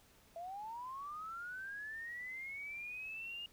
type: linear sweep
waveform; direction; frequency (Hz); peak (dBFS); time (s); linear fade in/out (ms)
triangle; up; 659.3 to 2853; -39; 0.36-3.46; 2
effects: tanh soft clip ceiling -41 dBFS + pink hiss -66 dBFS RMS until 3.52 s